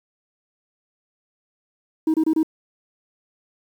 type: tone bursts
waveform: sine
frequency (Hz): 316.6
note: D#4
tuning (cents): +30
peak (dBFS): -13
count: 4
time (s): 2.07-2.431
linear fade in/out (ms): 5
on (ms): 70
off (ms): 27
effects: tanh soft clip ceiling -14 dBFS + 8-bit